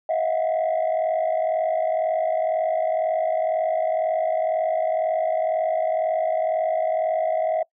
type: tone cluster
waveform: sine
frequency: 638 / 698 / 740 Hz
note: D#5 / F5 / F#5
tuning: +43 / -1 / 0 cents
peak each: -20 / -25 / -26 dBFS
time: 0.09-7.63 s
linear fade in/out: 5 ms
effects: noise-tail reverb RT60 0.1 s tail -23 dB re dry + tanh soft clip ceiling -16 dBFS